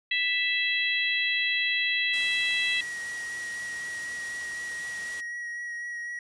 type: harmonic tone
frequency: 659.3 Hz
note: E5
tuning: in tune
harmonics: 3 / 4 / 5 / 6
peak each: -27 / -29 / -31 / -33 dBFS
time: 0.11-2.81 s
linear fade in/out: 5 ms
type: noise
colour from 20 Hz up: white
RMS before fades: -42 dBFS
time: 2.13-5.21 s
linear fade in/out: 10 ms
type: tone with vibrato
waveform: triangle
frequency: 1905 Hz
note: A#6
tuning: 37 cents sharp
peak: -31 dBFS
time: 2.81-6.19 s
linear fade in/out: 2 ms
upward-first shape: sine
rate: 4 Hz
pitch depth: 14 cents each way
effects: resampled to 22050 Hz